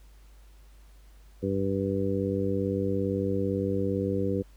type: harmonic tone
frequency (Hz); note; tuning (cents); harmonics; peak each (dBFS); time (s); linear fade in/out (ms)
97.7; G2; -5; 1 / 2 / 3 / 4 / 5; -32 / -31 / -32 / -32 / -31; 1.42-4.43; 20
effects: added 50 Hz sine -50 dBFS peak until 4.56 s + pink hiss -63 dBFS RMS until 4.56 s